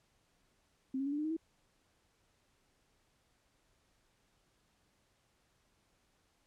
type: tone with pitch steps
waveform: sine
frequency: 263.8 / 273.1 / 282.7 / 292.7 / 303 / 313.7 / 324.8 Hz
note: C4 / C#4 / C#4 / D4 / D#4 / D#4 / E4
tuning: +14 / -26 / +34 / -6 / -46 / +14 / -26 cents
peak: -33 dBFS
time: 0.94-1.367 s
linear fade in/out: 5 ms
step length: 61 ms
effects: pink hiss -74 dBFS RMS until 6.46 s + low-pass 10000 Hz 12 dB/octave